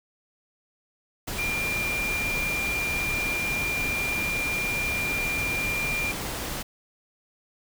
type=tone in noise; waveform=sine; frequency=2391 Hz; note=D7; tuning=30 cents sharp; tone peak=-26 dBFS; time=1.38-6.12 s; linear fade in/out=10 ms; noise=pink; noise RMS=-32 dBFS; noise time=1.27-6.63 s; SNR=+3 dB; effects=none